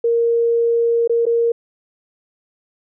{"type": "tone with dropouts", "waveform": "sine", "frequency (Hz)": 466.2, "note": "A#4", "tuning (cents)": 0, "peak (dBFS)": -13, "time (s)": [0.04, 1.52], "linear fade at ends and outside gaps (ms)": 5, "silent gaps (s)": [[1.076, 1.095], [1.255, 1.265]], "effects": []}